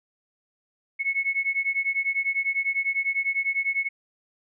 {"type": "beating tone pair", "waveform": "sine", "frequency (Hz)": [2192, 2202], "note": ["C#7", "C#7"], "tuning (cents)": [-20, -12], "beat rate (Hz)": 10, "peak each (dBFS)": -26, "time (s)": [0.99, 3.89], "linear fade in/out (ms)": 20, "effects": []}